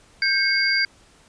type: tone cluster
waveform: sine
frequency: 1582 / 2184 / 4753 Hz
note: G6 / C#7 / D8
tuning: +15 / -26 / +20 cents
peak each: -22 dBFS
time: 0.22-0.85 s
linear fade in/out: 2 ms
effects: pink hiss -54 dBFS RMS until 1.28 s + resampled to 22050 Hz